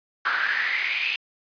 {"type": "noise with high-pass filter sweep", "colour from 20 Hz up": "brown", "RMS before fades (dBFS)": -25, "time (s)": [0.25, 1.16], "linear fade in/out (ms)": 5, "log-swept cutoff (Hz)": [1400, 2700], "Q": 7.4, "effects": ["resampled to 11025 Hz"]}